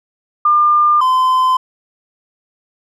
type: tone pair in turn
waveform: sine / triangle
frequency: 1200 / 1027.4 Hz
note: D6 / C6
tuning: +37 / -32 cents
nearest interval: minor third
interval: 269 cents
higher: first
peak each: -8 dBFS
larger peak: neither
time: 0.45-1.01 / 1.01-1.57 s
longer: neither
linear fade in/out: 5 ms
effects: none